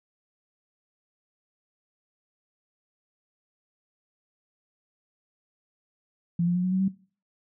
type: tone with pitch steps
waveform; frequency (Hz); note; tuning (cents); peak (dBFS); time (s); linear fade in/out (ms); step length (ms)
sine; 171.7 / 175.61 / 179.61 / 183.7 / 187.89 / 192.17; F3 / F3 / F3 / F#3 / F#3 / G3; -29 / +10 / +49 / -12 / +27 / -34; -21; 6.39-6.882; 5; 82
effects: noise-tail reverb RT60 0.4 s tail -19 dB re dry